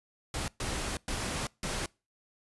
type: noise bursts at uneven times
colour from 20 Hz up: pink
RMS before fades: -34 dBFS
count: 4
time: 0.34-0.48 / 0.6-0.97 / 1.08-1.47 / 1.63-1.86 s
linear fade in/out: 2 ms
effects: noise-tail reverb RT60 0.3 s tail -25 dB re dry + resampled to 24000 Hz